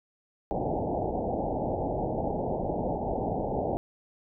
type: low-pass noise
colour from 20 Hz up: white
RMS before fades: -30 dBFS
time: 0.51-3.77 s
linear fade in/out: 0 ms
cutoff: 850 Hz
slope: 96 dB/octave
effects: none